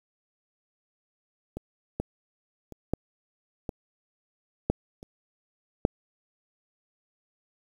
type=clicks; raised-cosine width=2 ms; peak=-21 / -15 / -28 / -12 / -18 / -9 / -30 / -6 dBFS; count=8; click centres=1.57 / 2 / 2.723 / 2.936 / 3.692 / 4.7 / 5.029 / 5.851 s; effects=8-bit